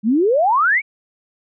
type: exponential sweep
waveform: sine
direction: up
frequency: 200 to 2349 Hz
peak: -12 dBFS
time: 0.03-0.82 s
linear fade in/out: 50 ms
effects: none